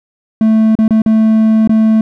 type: tone with dropouts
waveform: triangle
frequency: 220 Hz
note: A3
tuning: in tune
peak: -4 dBFS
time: 0.41-2.01 s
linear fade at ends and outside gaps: 2 ms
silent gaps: 0.753-0.788 / 0.88-0.907 / 1.019-1.061 / 1.675-1.694 s
effects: none